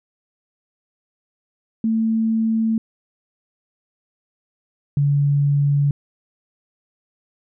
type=tone pair in turn; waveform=sine; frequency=223.3 / 142.76 Hz; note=A3 / D3; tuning=+26 / -49 cents; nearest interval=minor sixth; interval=775 cents; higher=first; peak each=-16 / -14 dBFS; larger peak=second; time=1.84-2.78 / 4.97-5.91 s; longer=neither; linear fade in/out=2 ms; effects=none